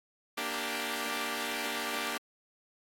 5% pulse chord, G minor, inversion first, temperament equal, 233.1 / 293.7 / 392 Hz, Bb3 / D4 / G4, 0 / 0 / 0 cents, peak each -26 dBFS, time 0.37-2.18 s, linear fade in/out 10 ms, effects AAC 64 kbps

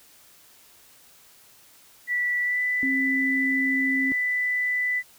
sine tone with pitch glide, 1959 to 1989.8 Hz, B6 to B6, -15 to +12 cents, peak -22 dBFS, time 2.07-5.03 s, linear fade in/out 50 ms, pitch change +27 cents, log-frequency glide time 2.42-2.61 s
sine tone, 267 Hz, C4, 35 cents sharp, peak -25 dBFS, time 2.83-4.12 s, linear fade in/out 0 ms
effects white hiss -54 dBFS RMS until 5.18 s

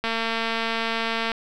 click train, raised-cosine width 0.3 ms, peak -10 dBFS, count 291, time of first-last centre 0.04-1.318 s, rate 227 Hz, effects none

